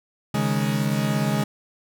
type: chord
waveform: 40% pulse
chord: C# suspended second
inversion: none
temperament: equal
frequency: 138.59 / 155.56 / 207.7 Hz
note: C#3 / D#3 / G#3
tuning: 0 / 0 / 0 cents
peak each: -24 / -26 / -23 dBFS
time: 0.34-1.44 s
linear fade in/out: 5 ms
effects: none